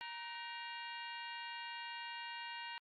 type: harmonic tone with a mistuned harmonic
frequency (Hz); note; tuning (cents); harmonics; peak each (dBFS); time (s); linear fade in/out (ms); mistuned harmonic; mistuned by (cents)
469.9; A#4; +14; 2 / 3 / 4 / 5 / 6 / 7 / 8 / 9; -48 / -53 / -51 / -54 / -50 / -59 / -60 / -57; 0.01-2.78; 0; 3; +140
effects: Opus 48 kbps